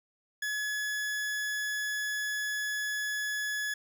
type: tone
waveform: 40% pulse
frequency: 1700 Hz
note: G#6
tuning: 40 cents sharp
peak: -30 dBFS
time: 0.42-3.74 s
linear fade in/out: 5 ms
effects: none